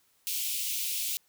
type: high-pass noise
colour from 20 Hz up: white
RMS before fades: -32 dBFS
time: 0.27-1.17 s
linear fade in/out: 0 ms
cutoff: 2400 Hz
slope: 48 dB/octave
effects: white hiss -68 dBFS RMS until 1.28 s